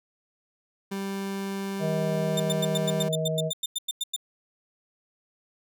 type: tone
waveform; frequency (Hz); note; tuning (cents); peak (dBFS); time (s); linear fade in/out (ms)
30% pulse; 196; G3; 0; -27; 0.91-3.09; 10
type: harmonic tone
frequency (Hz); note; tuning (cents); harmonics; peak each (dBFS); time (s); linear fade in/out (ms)
158.8; D#3; +36; 1 / 3 / 4; -28 / -32 / -29; 1.79-3.52; 50
type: tone bursts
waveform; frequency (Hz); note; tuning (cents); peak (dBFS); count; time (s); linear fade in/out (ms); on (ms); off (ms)
sawtooth; 3600; A7; +39; -23; 15; 2.37-4.163; 5; 29; 97
effects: none